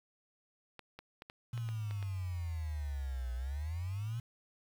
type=clicks; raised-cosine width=0.3 ms; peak=-31 dBFS; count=8; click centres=0.793 / 0.99 / 1.221 / 1.299 / 1.577 / 1.689 / 1.91 / 2.027 s
type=exponential two-way sweep; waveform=sine; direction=down then up; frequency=120.1 to 60.3 to 120.1 Hz; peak=-35 dBFS; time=1.53-4.2 s; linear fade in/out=5 ms; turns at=3.34 s
effects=9-bit

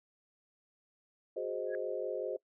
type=chord; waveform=sine; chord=Ab dominant seventh; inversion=third; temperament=equal; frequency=370 / 415.3 / 523.3 / 622.3 Hz; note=Gb4 / Ab4 / C5 / Eb5; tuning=0 / 0 / 0 / 0 cents; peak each=-40 / -40 / -38 / -41 dBFS; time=1.36-2.37 s; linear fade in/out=10 ms
type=tone with exponential growth; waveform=sine; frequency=1661.2 Hz; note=G#6; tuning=in tune; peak=-38 dBFS; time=1.66-1.75 s; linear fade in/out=1 ms; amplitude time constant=18 ms
effects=noise-tail reverb RT60 0.1 s tail -23 dB re dry

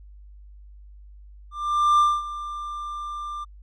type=tone with ADSR envelope; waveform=triangle; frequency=1189 Hz; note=D6; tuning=21 cents sharp; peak=-12 dBFS; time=1.51-3.45 s; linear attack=480 ms; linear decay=230 ms; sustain=-16 dB; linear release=19 ms; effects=added 50 Hz sine -43 dBFS peak until 3.62 s + resampled to 24000 Hz

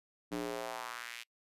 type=tone with high-pass filter sweep; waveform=square; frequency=59.1 Hz; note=A#1; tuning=24 cents sharp; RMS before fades=-41 dBFS; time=0.31-1.24 s; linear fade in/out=20 ms; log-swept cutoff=250 to 2700 Hz; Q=2; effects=noise-tail reverb RT60 0.1 s tail -26 dB re dry + resampled to 32000 Hz

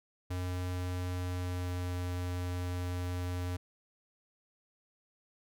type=tone with pitch glide; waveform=square; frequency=90.4 to 89.46 Hz; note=F#2 to F2; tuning=-40 to +42 cents; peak=-34 dBFS; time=0.3-3.57 s; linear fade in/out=10 ms; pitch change=-18 cents; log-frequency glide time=0.7-2 s; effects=none

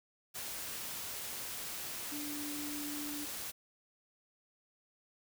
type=tone in noise; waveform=sine; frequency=293.7 Hz; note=D4; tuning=in tune; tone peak=-41 dBFS; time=2.11-3.26 s; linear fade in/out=20 ms; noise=white; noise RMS=-42 dBFS; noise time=0.34-3.52 s; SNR=-2 dB; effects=none

